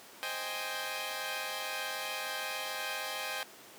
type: chord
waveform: 10% pulse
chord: Ab major seventh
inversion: first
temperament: equal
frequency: 523.3 / 622.3 / 784 / 830.6 Hz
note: C5 / Eb5 / G5 / Ab5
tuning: 0 / 0 / 0 / 0 cents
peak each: -33 dBFS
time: 0.23-3.43 s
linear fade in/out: 0 ms
effects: pink hiss -52 dBFS RMS until 3.78 s + high-pass 300 Hz 12 dB/octave

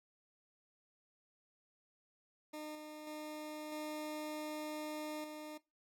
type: tone with level steps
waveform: 20% pulse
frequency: 304.7 Hz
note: D#4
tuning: 36 cents flat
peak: -39 / -43 / -39 / -36 / -41 dBFS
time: 2.53-5.58 s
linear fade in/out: 10 ms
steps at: 2.75 / 3.07 / 3.72 / 5.24 s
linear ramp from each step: 2 ms
effects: noise-tail reverb RT60 0.2 s tail -18 dB re dry

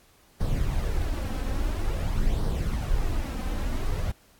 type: noise with flanger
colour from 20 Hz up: brown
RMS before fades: -26 dBFS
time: 0.4-4.12 s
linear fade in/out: 10 ms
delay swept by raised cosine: 0.2 to 3.9 ms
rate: 0.49 Hz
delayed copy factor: +0.55
effects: pink hiss -59 dBFS RMS until 4.39 s + AAC 64 kbps

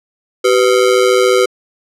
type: ring-modulated tone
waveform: square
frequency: 440 Hz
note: A4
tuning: in tune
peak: -6 dBFS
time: 0.44-1.46 s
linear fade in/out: 10 ms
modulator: 57 Hz
effects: low-pass 10000 Hz 12 dB/octave

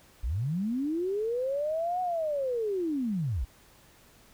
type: linear two-way sweep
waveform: sine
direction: up then down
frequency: 46.25 to 740 to 46.25 Hz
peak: -27 dBFS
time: 0.23-3.45 s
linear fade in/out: 10 ms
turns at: 2.01 s
effects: pink hiss -58 dBFS RMS until 4.33 s

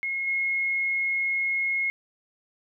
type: tone with level steps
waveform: sine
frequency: 2162 Hz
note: C#7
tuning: 44 cents flat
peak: -26 / -23 dBFS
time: 0.03-1.9 s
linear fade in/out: 0 ms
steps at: 0.27 s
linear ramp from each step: 5 ms
effects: none

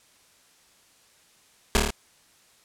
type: noise with echo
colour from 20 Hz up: pink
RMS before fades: -18 dBFS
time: 1.75-1.77 s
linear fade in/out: 0 ms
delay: 27 ms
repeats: 5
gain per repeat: -2 dB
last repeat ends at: 1.905 s
effects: white hiss -59 dBFS RMS until 2.64 s + low-pass 10000 Hz 12 dB/octave

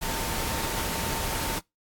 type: tone in noise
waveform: sine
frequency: 905 Hz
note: A5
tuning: 48 cents sharp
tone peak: -36 dBFS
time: 0.01-1.6 s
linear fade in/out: 20 ms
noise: pink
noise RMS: -30 dBFS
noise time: 0.01-1.6 s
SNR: -9 dB
effects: noise-tail reverb RT60 0.2 s tail -25 dB re dry + AAC 64 kbps

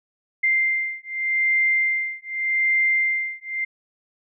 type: beating tone pair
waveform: sine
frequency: 2093 / 2093.84 Hz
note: C7 / C7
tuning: 0 / +1 cents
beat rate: 0.84 Hz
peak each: -22 dBFS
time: 0.43-3.65 s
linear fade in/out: 10 ms
effects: none

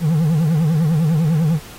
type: tone with vibrato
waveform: triangle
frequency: 158.6 Hz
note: D#3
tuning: 33 cents sharp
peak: -11 dBFS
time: 0-1.6 s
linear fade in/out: 50 ms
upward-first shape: triangle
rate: 10 Hz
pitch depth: 170 cents each way
effects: pink hiss -39 dBFS RMS until 1.78 s + AAC 48 kbps

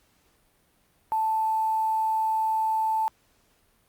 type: tone with quantisation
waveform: sine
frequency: 880 Hz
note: A5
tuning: in tune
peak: -22 dBFS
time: 1.12-3.08 s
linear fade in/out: 0 ms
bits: 8
effects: pink hiss -65 dBFS RMS until 3.88 s + Opus 48 kbps

